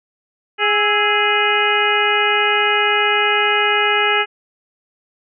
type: harmonic tone with a mistuned harmonic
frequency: 415.3 Hz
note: G#4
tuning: in tune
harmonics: 1 / 2 / 3 / 4 / 5 / 6 / 7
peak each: -21 / -21 / -21 / -21 / -21 / -21 / -21 dBFS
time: 0.58-4.26 s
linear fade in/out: 50 ms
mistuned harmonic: 3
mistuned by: +89 cents
effects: none